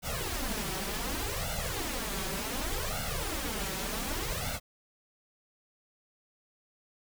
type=noise with flanger; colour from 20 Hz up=pink; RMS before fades=-34 dBFS; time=0.02-4.6 s; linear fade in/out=50 ms; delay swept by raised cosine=1.4 to 5.3 ms; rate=0.67 Hz; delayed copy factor=+1; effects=none